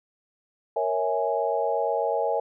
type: chord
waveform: sine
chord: A# half-diminished seventh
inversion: none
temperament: equal with one note detuned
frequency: 466.2 / 554.4 / 652.8 / 830.6 Hz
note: A#4 / C#5 / E5 / G#5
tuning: 0 / 0 / -17 / 0 cents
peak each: -28 dBFS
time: 0.76-2.4 s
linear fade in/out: 5 ms
effects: none